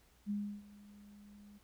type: tone with ADSR envelope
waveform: sine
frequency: 205.2 Hz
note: G#3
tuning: 21 cents flat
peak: -33 dBFS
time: 0.26-1.59 s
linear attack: 42 ms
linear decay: 320 ms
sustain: -21 dB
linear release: 20 ms
effects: added 60 Hz sine -69 dBFS peak until 1.63 s + pink hiss -69 dBFS RMS until 1.63 s